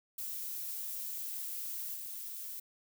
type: noise with level steps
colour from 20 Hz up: violet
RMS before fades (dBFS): -40 / -43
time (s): 0.18-2.6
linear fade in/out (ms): 5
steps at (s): 1.94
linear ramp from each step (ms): 10
effects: none